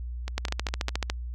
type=two click trains; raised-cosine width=0.2 ms; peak=-17 / -10 dBFS; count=4 / 11; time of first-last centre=0.28-0.891 / 0.38-1.099 s; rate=4.91 / 13.9 Hz; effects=added 60 Hz sine -32 dBFS peak until 1.34 s